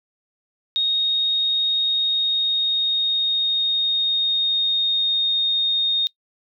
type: tone with pitch glide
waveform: sine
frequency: 3729 to 3695 Hz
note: A#7 to A#7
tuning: 0 to -16 cents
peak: -17 dBFS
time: 0.76-6.07 s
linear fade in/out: 0 ms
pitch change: -16 cents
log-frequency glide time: 1.87-5.35 s
effects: noise-tail reverb RT60 0.1 s tail -24 dB re dry